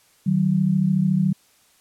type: tone pair together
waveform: sine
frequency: 154.9 / 188.72 Hz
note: D#3 / F#3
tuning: -7 / +34 cents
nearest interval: minor third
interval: 341 cents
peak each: -21 / -18 dBFS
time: 0.26-1.33 s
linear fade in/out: 10 ms
effects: white hiss -58 dBFS RMS until 1.8 s + low-pass 12000 Hz 12 dB/octave